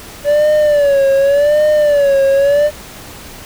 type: tone with vibrato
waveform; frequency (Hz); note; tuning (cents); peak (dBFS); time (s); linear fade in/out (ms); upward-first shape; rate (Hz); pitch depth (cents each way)
triangle; 575; D5; -37; -6; 0.24-2.71; 50; sine; 0.87; 95
effects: pink hiss -33 dBFS RMS until 3.45 s